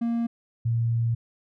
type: tone pair in turn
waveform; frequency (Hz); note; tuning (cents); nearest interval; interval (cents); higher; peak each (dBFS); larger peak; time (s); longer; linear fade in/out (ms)
triangle / sine; 233.1 / 116.05; A#3 / A#2; 0 / -7; octave; 1207; first; -21; neither; 0.01-0.27 / 0.65-1.15; second; 10
effects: none